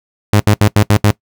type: tone bursts at uneven times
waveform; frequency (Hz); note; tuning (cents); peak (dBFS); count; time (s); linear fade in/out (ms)
sawtooth; 103.83; G#2; 0; -3; 6; 0.33-0.4 / 0.47-0.54 / 0.61-0.68 / 0.76-0.83 / 0.9-0.97 / 1.04-1.11; 0
effects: noise-tail reverb RT60 0.1 s tail -20 dB re dry